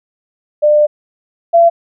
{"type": "tone pair in turn", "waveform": "sine", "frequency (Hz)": [598, 678.1], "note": ["D5", "E5"], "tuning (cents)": [31, 49], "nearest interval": "major second", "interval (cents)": 218, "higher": "second", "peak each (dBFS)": [-6, -4], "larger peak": "second", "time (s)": [[0.62, 0.87], [1.53, 1.7]], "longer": "first", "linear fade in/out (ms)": 20, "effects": []}